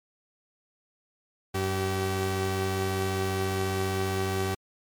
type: tone pair together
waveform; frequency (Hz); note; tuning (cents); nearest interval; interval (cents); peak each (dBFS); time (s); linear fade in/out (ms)
sawtooth; 94.76 / 384.1; F#2 / G4; +42 / -35; 2 octaves; 2423; -25; 1.54-4.55; 10
effects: MP3 96 kbps